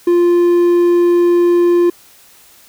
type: tone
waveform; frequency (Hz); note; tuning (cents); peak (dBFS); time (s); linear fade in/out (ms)
triangle; 348.6; F4; -3; -6; 0.07-1.9; 5
effects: white hiss -45 dBFS RMS until 2.68 s